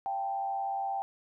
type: tone with frequency modulation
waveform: sine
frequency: 786 Hz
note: G5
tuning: 4 cents sharp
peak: -30 dBFS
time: 0.06-1.02 s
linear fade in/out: 0 ms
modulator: 97.1 Hz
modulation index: 0.58
effects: none